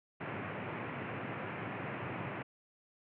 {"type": "band-pass noise", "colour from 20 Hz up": "pink", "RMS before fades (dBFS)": -41, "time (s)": [0.2, 2.43], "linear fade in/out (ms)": 10, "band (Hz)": [100, 2600], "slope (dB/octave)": 48, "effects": []}